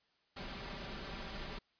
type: noise with comb filter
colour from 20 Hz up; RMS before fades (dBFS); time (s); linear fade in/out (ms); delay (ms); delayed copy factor
pink; -44; 0.36-1.59; 10; 5.1; +0.55
effects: white hiss -75 dBFS RMS until 1.79 s + resampled to 11025 Hz